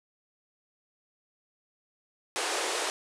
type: band-pass noise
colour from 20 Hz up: pink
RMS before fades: -31 dBFS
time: 2.36-2.9 s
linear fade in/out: 0 ms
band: 350 to 10000 Hz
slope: 48 dB/octave
effects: none